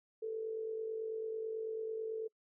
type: tone with amplitude modulation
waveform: sine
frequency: 443.2 Hz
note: A4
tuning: 13 cents sharp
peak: -34 dBFS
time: 0.22-2.28 s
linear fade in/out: 10 ms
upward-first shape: sine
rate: 49.1 Hz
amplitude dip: 50%
effects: noise-tail reverb RT60 0.1 s tail -26 dB re dry